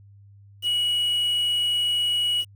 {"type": "tone with quantisation", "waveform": "triangle", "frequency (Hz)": 2918, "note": "F#7", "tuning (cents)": -25, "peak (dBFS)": -19, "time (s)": [0.62, 2.45], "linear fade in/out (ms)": 50, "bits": 7, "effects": ["added 100 Hz sine -47 dBFS peak until 2.55 s"]}